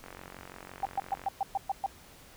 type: click train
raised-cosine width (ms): 0.5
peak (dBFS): -29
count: 57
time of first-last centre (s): 0.04-1.26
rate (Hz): 45.9
type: tone bursts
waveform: sine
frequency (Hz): 784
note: G5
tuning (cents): 0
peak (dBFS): -26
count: 8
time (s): 0.83-1.862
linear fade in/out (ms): 2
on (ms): 24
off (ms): 120
effects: pink hiss -54 dBFS RMS until 2.36 s